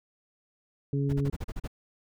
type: harmonic tone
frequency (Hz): 140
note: C#3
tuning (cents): +18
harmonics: 1 / 2 / 3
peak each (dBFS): -26 / -32 / -35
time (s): 0.93-1.3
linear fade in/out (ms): 2
type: noise bursts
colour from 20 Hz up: brown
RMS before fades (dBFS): -33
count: 8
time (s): 1.09-1.677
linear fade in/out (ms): 10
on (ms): 41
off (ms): 37
effects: none